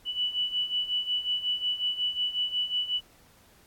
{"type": "beating tone pair", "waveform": "sine", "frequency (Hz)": [2960, 2965.5], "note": ["F#7", "F#7"], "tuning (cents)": [0, 3], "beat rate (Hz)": 5.5, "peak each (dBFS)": [-32, -28], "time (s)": [0.05, 3.01], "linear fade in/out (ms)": 50, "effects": ["pink hiss -59 dBFS RMS until 3.66 s", "AAC 64 kbps"]}